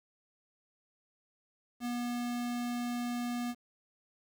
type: tone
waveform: square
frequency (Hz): 241.7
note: B3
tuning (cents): -37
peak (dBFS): -34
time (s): 1.8-3.55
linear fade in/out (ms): 50
effects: 10-bit